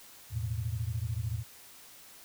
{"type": "chord", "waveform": "sine", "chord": "E suspended fourth", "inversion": "none", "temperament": "equal", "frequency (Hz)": [82.41, 110, 123.47], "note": ["E2", "A2", "B2"], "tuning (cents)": [0, 0, 0], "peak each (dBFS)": [-37, -33, -38], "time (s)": [0.3, 1.44], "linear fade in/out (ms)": 50, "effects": ["white hiss -53 dBFS RMS until 2.24 s"]}